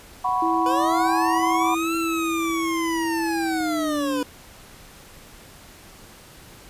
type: chord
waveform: sine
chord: F# suspended fourth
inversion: none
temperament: equal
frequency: 740 / 987.8 / 1108.7 Hz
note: F#5 / B5 / C#6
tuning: 0 / 0 / 0 cents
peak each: -24 / -23 / -26 dBFS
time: 0.24-1.75 s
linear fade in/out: 10 ms
type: click train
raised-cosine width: 2 ms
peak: -31 dBFS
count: 7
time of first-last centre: 0.29-3.605 s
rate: 1.81 Hz
type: tone with pitch glide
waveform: sine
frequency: 329.6 to 288.6 Hz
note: E4 to D4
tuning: 0 to -30 cents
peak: -23 dBFS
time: 0.42-4.23 s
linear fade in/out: 5 ms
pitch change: -230 cents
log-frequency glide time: 3.43-4.04 s
type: linear two-way sweep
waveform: 25% pulse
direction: up then down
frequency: 487.4 to 1359 to 487.4 Hz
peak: -22 dBFS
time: 0.66-4.23 s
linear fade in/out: 2 ms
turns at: 1.96 s
effects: pink hiss -46 dBFS RMS until 6.69 s + resampled to 32000 Hz